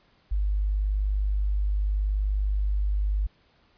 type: tone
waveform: sine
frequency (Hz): 50.4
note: G1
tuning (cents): +49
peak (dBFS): -22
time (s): 0.31-3.27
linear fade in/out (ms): 10
effects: pink hiss -63 dBFS RMS until 3.77 s + resampled to 11025 Hz